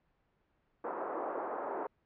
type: band-pass noise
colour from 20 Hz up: pink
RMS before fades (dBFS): -38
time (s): 0.84-1.87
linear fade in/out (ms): 5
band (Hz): 380 to 1200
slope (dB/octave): 24
effects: pink hiss -75 dBFS RMS until 2.05 s + low-pass 2000 Hz 12 dB/octave